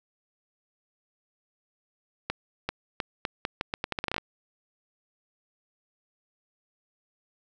accelerating click train, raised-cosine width 0.3 ms, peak -12 dBFS, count 16, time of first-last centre 2.3-4.181 s, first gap 390 ms, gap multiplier 0.8, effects none

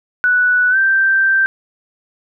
sine tone with pitch glide, 1480 to 1566.2 Hz, F#6 to G6, 0 to -2 cents, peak -10 dBFS, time 0.24-1.46 s, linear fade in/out 0 ms, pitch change +98 cents, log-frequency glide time 0.7-0.77 s, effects none

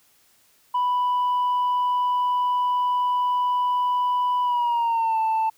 sine tone with pitch glide, 989 to 886.2 Hz, B5 to A5, +2 to +12 cents, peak -17 dBFS, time 0.74-5.5 s, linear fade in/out 10 ms, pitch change -190 cents, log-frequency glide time 4.43-5.19 s, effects tanh soft clip ceiling -18 dBFS + white hiss -60 dBFS RMS until 5.57 s

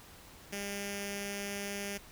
5% pulse tone with notch filter, 201.1 Hz, G3, 44 cents sharp, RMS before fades -39 dBFS, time 0.52-1.98 s, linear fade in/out 10 ms, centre 1100 Hz, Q 0.66, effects pink hiss -54 dBFS RMS until 2.11 s

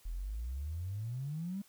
triangle exponential sweep, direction up, 39.35 to 204.5 Hz, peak -32 dBFS, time 0.05-1.62 s, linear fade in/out 10 ms, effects tanh soft clip ceiling -34 dBFS + white hiss -64 dBFS RMS until 1.68 s

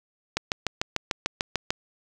click train, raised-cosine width 0.2 ms, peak -7 dBFS, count 10, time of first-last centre 0.37-1.705 s, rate 6.74 Hz, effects none

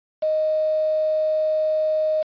sine tone with quantisation, 622.3 Hz, D#5, in tune, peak -18 dBFS, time 0.22-2.23 s, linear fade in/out 10 ms, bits 6, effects resampled to 11025 Hz

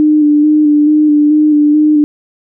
sine tone with vibrato, 300 Hz, D4, 37 cents sharp, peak -5 dBFS, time 0-2.04 s, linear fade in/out 0 ms, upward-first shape square, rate 2.3 Hz, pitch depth 21 cents each way, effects none

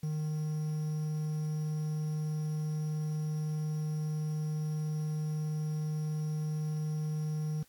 triangle tone with quantisation, 153.6 Hz, D#3, 22 cents flat, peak -29 dBFS, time 0.03-7.63 s, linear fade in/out 5 ms, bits 9, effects white hiss -66 dBFS RMS until 7.68 s + AAC 64 kbps

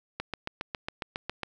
click train, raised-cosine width 0.3 ms, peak -16 dBFS, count 10, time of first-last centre 0.2-1.433 s, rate 7.3 Hz, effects none

